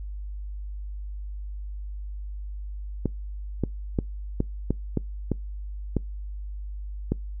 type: clicks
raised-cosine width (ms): 3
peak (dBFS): -10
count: 9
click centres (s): 3.057 / 3.637 / 3.988 / 4.404 / 4.706 / 4.973 / 5.317 / 5.967 / 7.12
effects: noise-tail reverb RT60 0.2 s tail -26 dB re dry + added 50 Hz sine -32 dBFS peak until 7.4 s